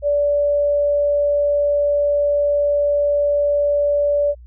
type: tone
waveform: sine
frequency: 579 Hz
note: D5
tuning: 25 cents flat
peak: -14 dBFS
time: 0.02-4.35 s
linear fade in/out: 50 ms
effects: added 60 Hz sine -38 dBFS peak until 4.46 s